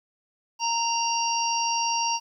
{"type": "harmonic tone with a mistuned harmonic", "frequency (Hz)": 928, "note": "A#5", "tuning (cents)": -8, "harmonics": [1, 3, 5, 6], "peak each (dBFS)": [-25, -31, -32, -29], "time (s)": [0.59, 2.2], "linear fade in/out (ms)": 50, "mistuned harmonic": 6, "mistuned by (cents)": 24, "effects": ["10-bit"]}